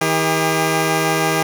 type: tone pair together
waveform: 10% pulse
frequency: 159.9 / 402.9 Hz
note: D#3 / G4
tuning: +48 / +48 cents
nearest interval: octave + major third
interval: 1600 cents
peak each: -10 dBFS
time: 0.01-1.43 s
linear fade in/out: 5 ms
effects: none